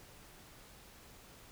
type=silence; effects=pink hiss -57 dBFS RMS until 1.51 s